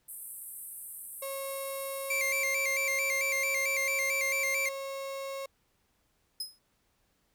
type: band-pass noise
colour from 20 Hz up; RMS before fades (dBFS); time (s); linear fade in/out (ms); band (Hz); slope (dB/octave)
white; -44; 0.08-2.43; 10; 8300 to 14000; 96
type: tone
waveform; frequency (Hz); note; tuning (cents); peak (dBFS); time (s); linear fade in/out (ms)
35% pulse; 545; C#5; -29; -34; 1.22-5.46; 5
type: tone with vibrato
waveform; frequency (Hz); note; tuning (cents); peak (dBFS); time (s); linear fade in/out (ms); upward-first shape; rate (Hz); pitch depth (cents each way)
45% pulse; 2217; C#7; 0; -28; 2.1-4.69; 5; square; 4.5; 86
type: tone with exponential decay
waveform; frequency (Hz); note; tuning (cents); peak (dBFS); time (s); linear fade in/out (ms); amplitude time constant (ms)
sawtooth; 5090; D#8; +39; -28; 6.4-6.59; 5; 40
effects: pink hiss -73 dBFS RMS until 7.34 s